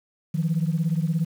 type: beating tone pair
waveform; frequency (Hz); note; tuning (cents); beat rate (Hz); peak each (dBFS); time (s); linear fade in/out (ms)
sine; 157.7 / 174.7; D#3 / F3; +24 / +1; 17; -22 / -24; 0.34-1.25; 10
effects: tanh soft clip ceiling -15 dBFS + 8-bit